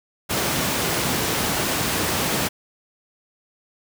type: high-pass noise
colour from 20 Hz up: pink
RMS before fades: -23 dBFS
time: 0.29-2.49 s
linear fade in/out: 20 ms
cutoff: 110 Hz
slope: 12 dB/octave
effects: none